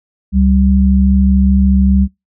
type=tone pair together; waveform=sine; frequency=69.3 / 194.32 Hz; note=C#2 / G3; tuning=0 / -15 cents; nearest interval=octave + tritone; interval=1785 cents; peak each=-10 dBFS; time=0.32-2.08 s; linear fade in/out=50 ms; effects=noise-tail reverb RT60 0.2 s tail -24 dB re dry